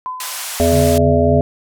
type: tone with exponential decay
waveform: sine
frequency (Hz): 1015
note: B5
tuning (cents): +47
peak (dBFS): -19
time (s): 0.06-0.66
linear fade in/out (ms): 0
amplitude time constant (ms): 130
type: band-pass noise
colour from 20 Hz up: white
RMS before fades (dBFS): -26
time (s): 0.2-0.98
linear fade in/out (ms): 2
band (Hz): 630 to 13000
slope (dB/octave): 24
type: harmonic tone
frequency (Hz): 83.8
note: E2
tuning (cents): +29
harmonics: 1 / 3 / 5 / 7 / 8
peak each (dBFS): -17 / -17 / -17 / -17 / -17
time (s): 0.6-1.41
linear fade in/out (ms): 0
type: tone with tremolo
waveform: sine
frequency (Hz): 143.5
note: D3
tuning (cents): -40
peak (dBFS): -15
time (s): 0.72-1.41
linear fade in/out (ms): 5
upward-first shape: triangle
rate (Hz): 3.5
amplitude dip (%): 65
effects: none